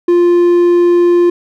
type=tone; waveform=triangle; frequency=349.2 Hz; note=F4; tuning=in tune; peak=-4 dBFS; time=0.08-1.3 s; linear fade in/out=5 ms; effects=none